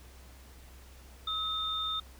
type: tone pair together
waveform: sine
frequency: 1281 / 3623 Hz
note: E6 / A7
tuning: -50 / +50 cents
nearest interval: octave + tritone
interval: 1800 cents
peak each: -36 / -32 dBFS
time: 1.27-2 s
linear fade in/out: 5 ms
effects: added 64 Hz sine -51 dBFS peak until 2.19 s + pink hiss -57 dBFS RMS until 2.19 s